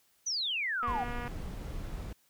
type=exponential sweep; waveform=sine; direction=down; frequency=6220 to 714 Hz; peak=-30 dBFS; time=0.26-1.04 s; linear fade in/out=10 ms
type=click train; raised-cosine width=0.5 ms; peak=-26 dBFS; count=109; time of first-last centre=0.83-1.278 s; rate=241 Hz
type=noise; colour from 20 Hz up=brown; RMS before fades=-39 dBFS; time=0.87-2.13 s; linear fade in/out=5 ms
effects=white hiss -69 dBFS RMS until 2.29 s